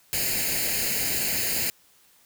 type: noise with comb filter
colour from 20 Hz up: white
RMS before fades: -26 dBFS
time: 0.13-1.7 s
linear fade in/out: 0 ms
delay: 0.43 ms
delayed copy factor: +0.8
effects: white hiss -59 dBFS RMS until 2.25 s